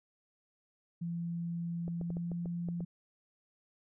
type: tone with pitch glide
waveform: sine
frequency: 170 to 172.17 Hz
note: F3 to F3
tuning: -46 to -24 cents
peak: -34 dBFS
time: 1.01-2.85 s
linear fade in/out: 10 ms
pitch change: +22 cents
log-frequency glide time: 1.96-2.38 s
type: clicks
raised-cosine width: 2 ms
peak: -30 dBFS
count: 8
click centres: 1.88 / 2.013 / 2.104 / 2.169 / 2.317 / 2.458 / 2.687 / 2.806 s
effects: none